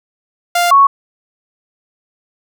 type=tone pair in turn; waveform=sawtooth / sine; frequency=698.5 / 1108.8 Hz; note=F5 / C#6; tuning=0 / 0 cents; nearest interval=minor sixth; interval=800 cents; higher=second; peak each=-7 / -4 dBFS; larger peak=second; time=0.55-0.71 / 0.71-0.87 s; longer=neither; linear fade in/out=5 ms; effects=none